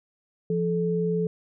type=tone pair together; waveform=sine; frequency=172.1 / 433.4 Hz; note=F3 / A4; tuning=-25 / -26 cents; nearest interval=octave + major third; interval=1599 cents; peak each=-25 dBFS; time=0.5-1.27 s; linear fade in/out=2 ms; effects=none